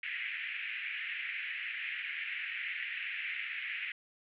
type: band-pass noise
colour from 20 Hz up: pink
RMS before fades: -39 dBFS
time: 0.03-3.92 s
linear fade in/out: 2 ms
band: 1800 to 2700 Hz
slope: 48 dB/octave
effects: none